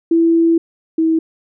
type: tone pair in turn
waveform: sine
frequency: 331.9 / 323 Hz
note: E4 / E4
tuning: +12 / -35 cents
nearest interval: unison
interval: 47 cents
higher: first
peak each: -9 / -11 dBFS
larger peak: first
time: 0.11-0.58 / 0.98-1.19 s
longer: first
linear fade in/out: 5 ms
effects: none